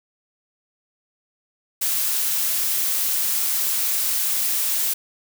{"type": "noise", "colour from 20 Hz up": "blue", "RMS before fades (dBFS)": -22, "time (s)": [1.81, 4.94], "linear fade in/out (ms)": 10, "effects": []}